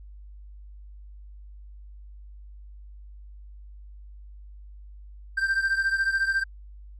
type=beating tone pair; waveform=triangle; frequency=1568 / 1582 Hz; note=G6 / G6; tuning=0 / +15 cents; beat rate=14 Hz; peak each=-22 / -26 dBFS; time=5.37-6.44 s; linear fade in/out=10 ms; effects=added 50 Hz sine -42 dBFS peak until 6.99 s + resampled to 24000 Hz